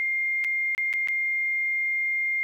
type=tone with dropouts; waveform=sine; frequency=2115 Hz; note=C7; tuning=18 cents sharp; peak=-23 dBFS; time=0-2.43 s; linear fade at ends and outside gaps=0 ms; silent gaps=0.441-0.446 / 0.749-0.779 / 0.929-0.937 / 1.074-1.085 s; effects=10-bit